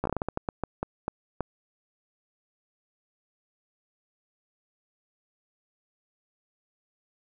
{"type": "slowing click train", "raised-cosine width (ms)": 1, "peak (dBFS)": -14, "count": 14, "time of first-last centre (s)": [0.04, 1.407], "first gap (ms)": 14, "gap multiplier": 1.3, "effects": []}